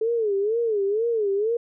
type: tone with vibrato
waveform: sine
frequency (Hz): 430.1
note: A4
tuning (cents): -39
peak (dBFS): -20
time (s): 0.01-1.57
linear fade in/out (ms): 5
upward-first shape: sine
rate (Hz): 2.1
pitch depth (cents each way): 160
effects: none